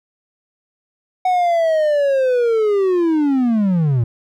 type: linear sweep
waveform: triangle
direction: down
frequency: 745 to 110.7 Hz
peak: -11 dBFS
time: 1.25-4.04 s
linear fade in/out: 5 ms
effects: none